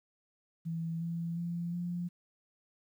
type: tone with pitch steps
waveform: sine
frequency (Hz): 164.81 / 168.08 / 171.41 / 174.81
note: E3 / E3 / F3 / F3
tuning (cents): 0 / +34 / -32 / +2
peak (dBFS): -33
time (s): 0.65-2.09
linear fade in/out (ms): 20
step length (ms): 360
effects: 11-bit